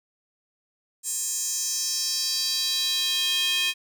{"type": "tone with high-pass filter sweep", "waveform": "square", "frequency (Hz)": 357.7, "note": "F4", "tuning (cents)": 41, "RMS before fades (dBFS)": -26, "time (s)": [1.03, 3.74], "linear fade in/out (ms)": 50, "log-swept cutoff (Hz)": [7800, 2800], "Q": 3.8, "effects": []}